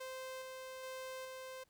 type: tone with tremolo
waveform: sawtooth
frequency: 520 Hz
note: C5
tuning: 11 cents flat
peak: -40 dBFS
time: 0-1.64 s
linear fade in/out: 10 ms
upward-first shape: square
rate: 1.2 Hz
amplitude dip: 25%
effects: pink hiss -75 dBFS RMS until 1.69 s